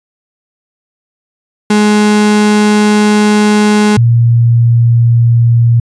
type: tone pair in turn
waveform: 35% pulse / sine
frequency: 210 / 117.55 Hz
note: G#3 / A#2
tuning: +19 / +15 cents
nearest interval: minor seventh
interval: 1004 cents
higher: first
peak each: -4 dBFS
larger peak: neither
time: 1.7-3.97 / 3.97-5.8 s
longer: first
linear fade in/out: 5 ms
effects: resampled to 22050 Hz